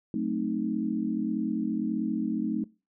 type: chord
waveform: sine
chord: F# diminished seventh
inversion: none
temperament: equal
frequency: 185 / 220 / 261.6 / 311.1 Hz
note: F#3 / A3 / C4 / Eb4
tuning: 0 / 0 / 0 / 0 cents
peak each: -35 / -30 / -33 / -32 dBFS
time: 0.14-2.64 s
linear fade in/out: 2 ms
effects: noise-tail reverb RT60 0.3 s tail -22 dB re dry